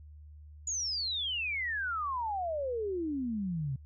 sine exponential sweep, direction down, 6950 to 128.4 Hz, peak -31 dBFS, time 0.67-3.76 s, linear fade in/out 5 ms, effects added 75 Hz sine -48 dBFS peak until 3.85 s

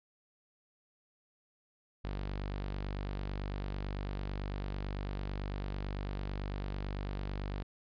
sawtooth tone, 49 Hz, G1, in tune, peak -32 dBFS, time 2.04-7.63 s, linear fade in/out 10 ms, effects resampled to 11025 Hz

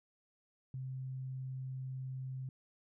sine tone, 130.8 Hz, C3, in tune, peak -39 dBFS, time 0.74-2.49 s, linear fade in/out 2 ms, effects none

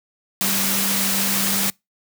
sine tone in noise, 196 Hz, G3, in tune, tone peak -27 dBFS, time 0.41-1.7 s, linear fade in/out 0 ms, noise white, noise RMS -21 dBFS, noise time 0.41-1.7 s, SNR -9 dB, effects noise-tail reverb RT60 0.2 s tail -26 dB re dry + high-pass 100 Hz 12 dB/octave

